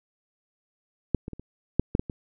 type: clicks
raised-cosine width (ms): 3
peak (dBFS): -8 / -21 / -24 / -27 / -6 / -8 / -13 / -20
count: 8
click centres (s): 1.147 / 1.281 / 1.333 / 1.396 / 1.796 / 1.951 / 1.995 / 2.098
effects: none